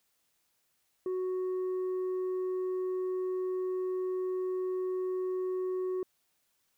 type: tone with tanh clipping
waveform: sine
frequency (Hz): 370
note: F#4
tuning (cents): 0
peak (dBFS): -31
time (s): 1.06-6.03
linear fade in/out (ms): 2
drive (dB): 3
effects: white hiss -75 dBFS RMS until 6.77 s